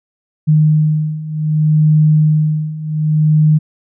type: beating tone pair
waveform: sine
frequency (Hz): 153.4 / 154.05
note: D#3 / D#3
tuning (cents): -24 / -17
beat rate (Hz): 0.65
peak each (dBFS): -14 / -11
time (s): 0.47-3.59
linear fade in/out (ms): 20
effects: none